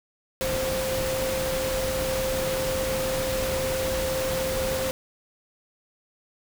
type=tone in noise; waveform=sine; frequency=524 Hz; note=C5; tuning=2 cents sharp; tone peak=-26 dBFS; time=0.41-4.91 s; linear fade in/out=0 ms; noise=pink; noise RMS=-30 dBFS; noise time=0.41-4.91 s; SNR=+1 dB; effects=none